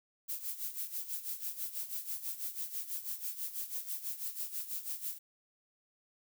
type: noise with tremolo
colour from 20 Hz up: violet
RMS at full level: -37 dBFS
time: 0.28-5.19 s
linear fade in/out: 20 ms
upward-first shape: sine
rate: 6.1 Hz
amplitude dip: 75%
effects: none